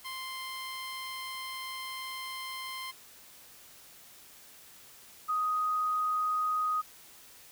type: tone pair in turn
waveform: 15% pulse / sine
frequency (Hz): 1046.5 / 1248.7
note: C6 / D#6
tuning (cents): 0 / +6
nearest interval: minor third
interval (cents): 306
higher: second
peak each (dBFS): -31 / -27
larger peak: second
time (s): 0.04-2.92 / 5.28-6.82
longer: first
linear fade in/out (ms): 20
effects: white hiss -54 dBFS RMS until 7.51 s